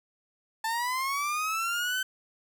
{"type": "linear sweep", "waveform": "30% pulse", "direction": "up", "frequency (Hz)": [880, 1540], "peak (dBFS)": -25, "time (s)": [0.64, 2.03], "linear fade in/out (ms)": 5, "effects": []}